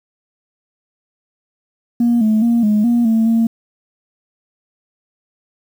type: tone with pitch steps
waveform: sine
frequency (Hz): 237.1 / 216.9 / 234.5 / 210.7 / 237.6 / 224 / 228.1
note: A#3 / A3 / A#3 / G#3 / A#3 / A3 / A#3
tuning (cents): +30 / -25 / +11 / +25 / +33 / +31 / -37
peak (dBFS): -9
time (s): 2-3.47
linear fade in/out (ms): 5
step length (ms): 210
effects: tanh soft clip ceiling -8 dBFS + 7-bit